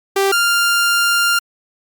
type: tone pair in turn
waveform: sawtooth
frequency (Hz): 392 / 1396.9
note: G4 / F6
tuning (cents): 0 / 0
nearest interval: octave + minor seventh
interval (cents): 2200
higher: second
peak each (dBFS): -9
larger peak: neither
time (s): 0.16-0.32 / 0.32-1.39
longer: second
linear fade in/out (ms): 5
effects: Opus 48 kbps